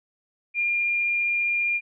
sine tone, 2405 Hz, D7, 41 cents sharp, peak -21 dBFS, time 0.54-1.81 s, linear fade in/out 50 ms, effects none

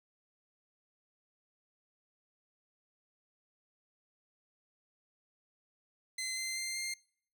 15% pulse tone with pitch steps, 2058 / 2075 / 2092 / 2109 Hz, C7 / C7 / C7 / C7, -29 / -15 / -1 / +13 cents, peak -29 dBFS, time 6.18-6.94 s, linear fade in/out 5 ms, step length 190 ms, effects noise-tail reverb RT60 0.6 s tail -24 dB re dry

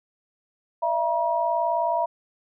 sine tone cluster, 615 / 674 / 955 Hz, D#5 / E5 / A#5, -20 / +38 / +42 cents, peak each -30 / -24 / -24 dBFS, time 0.82-2.06 s, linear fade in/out 10 ms, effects none

